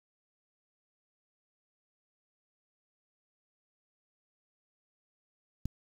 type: click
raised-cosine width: 5 ms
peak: -21 dBFS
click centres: 5.656 s
effects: 8-bit